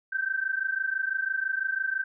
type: tone pair together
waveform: sine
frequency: 1542 / 1568 Hz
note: G6 / G6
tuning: -29 / 0 cents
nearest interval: unison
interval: 29 cents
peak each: -29 / -29 dBFS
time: 0.12-2.04 s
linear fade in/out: 10 ms
effects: none